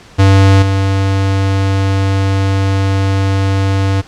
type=tone with level steps; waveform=square; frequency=97.2 Hz; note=G2; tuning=14 cents flat; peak=-5 / -11 dBFS; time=0.18-4.02 s; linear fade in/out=20 ms; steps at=0.62 s; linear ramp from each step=5 ms; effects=pink hiss -39 dBFS RMS until 4.07 s + low-pass 6000 Hz 12 dB/octave